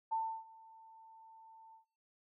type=tone with ADSR envelope; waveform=sine; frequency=894 Hz; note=A5; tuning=27 cents sharp; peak=-31 dBFS; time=0.11-1.85 s; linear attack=18 ms; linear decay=310 ms; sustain=-24 dB; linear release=110 ms; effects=noise-tail reverb RT60 0.4 s tail -17 dB re dry